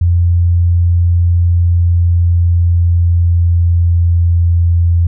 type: tone with pitch glide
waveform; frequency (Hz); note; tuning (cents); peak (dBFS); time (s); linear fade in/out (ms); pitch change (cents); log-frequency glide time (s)
sine; 86.6 to 85.41; F2 to F2; -14 to -38; -7; 0.01-5.07; 5; -24; 1.47-4.63
effects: none